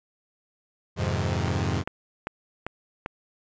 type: chord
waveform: sawtooth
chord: F minor seventh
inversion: none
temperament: equal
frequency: 87.31 / 103.83 / 130.81 / 155.56 Hz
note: F2 / Ab2 / C3 / Eb3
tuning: 0 / 0 / 0 / 0 cents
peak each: -24 / -25 / -26 / -30 dBFS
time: 0.96-1.84 s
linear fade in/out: 50 ms
type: click train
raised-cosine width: 0.5 ms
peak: -15 dBFS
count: 5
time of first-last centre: 1.48-3.061 s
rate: 2.53 Hz
effects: resampled to 16000 Hz